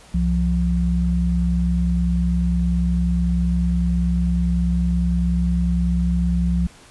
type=tone pair together; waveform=sine; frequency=65.41 / 174.62 Hz; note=C2 / F3; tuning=0 / 0 cents; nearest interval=octave + perfect fourth; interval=1700 cents; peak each=-19 dBFS; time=0.14-6.67 s; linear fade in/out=5 ms; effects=pink hiss -47 dBFS RMS until 6.9 s + resampled to 24000 Hz